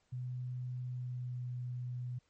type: tone with pitch glide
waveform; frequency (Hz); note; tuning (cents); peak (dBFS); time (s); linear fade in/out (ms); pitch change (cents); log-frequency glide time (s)
sine; 125.3 to 123.86; B2 to B2; +25 to +5; -37; 0.12-2.19; 10; -20; 0.82-1.48
effects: pink hiss -75 dBFS RMS until 2.29 s + MP3 32 kbps